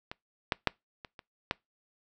clicks, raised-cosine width 0.3 ms, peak -22 / -10 / -7 / -26 / -29 / -11 dBFS, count 6, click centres 0.115 / 0.522 / 0.673 / 1.048 / 1.192 / 1.511 s, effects noise-tail reverb RT60 0.2 s tail -25 dB re dry

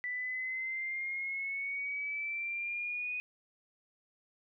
sine exponential sweep, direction up, 1975.5 to 2489 Hz, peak -34 dBFS, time 0.04-3.2 s, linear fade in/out 0 ms, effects none

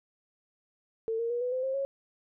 sine tone with pitch steps, 448.8 / 464.1 / 479.9 / 496.3 / 513.2 / 530.6 / 548.7 Hz, A4 / A#4 / B4 / B4 / C5 / C5 / C#5, +34 / -8 / -50 / +8 / -34 / +24 / -18 cents, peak -28 dBFS, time 1.08-1.85 s, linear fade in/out 0 ms, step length 110 ms, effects none

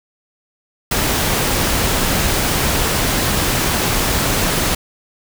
pink noise, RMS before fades -17 dBFS, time 0.91-4.75 s, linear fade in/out 5 ms, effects none

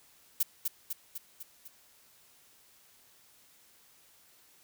violet noise with echo, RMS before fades -27 dBFS, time 0.4-0.43 s, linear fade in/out 5 ms, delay 250 ms, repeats 5, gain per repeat -4 dB, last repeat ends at 1.68 s, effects white hiss -62 dBFS RMS until 4.63 s

